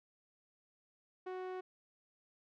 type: tone with low-pass filter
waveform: sawtooth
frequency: 370 Hz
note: F#4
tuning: in tune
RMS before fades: -43 dBFS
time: 1.26-1.61 s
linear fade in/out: 10 ms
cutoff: 1700 Hz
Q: 0.54
effects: none